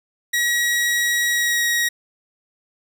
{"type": "tone with pitch glide", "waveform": "sawtooth", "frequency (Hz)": [1911, 1895.6], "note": ["A#6", "A#6"], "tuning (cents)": [43, 28], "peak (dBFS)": -14, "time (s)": [0.33, 1.89], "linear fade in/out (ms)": 10, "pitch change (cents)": -15, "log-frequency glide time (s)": [1.3, 1.65], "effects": []}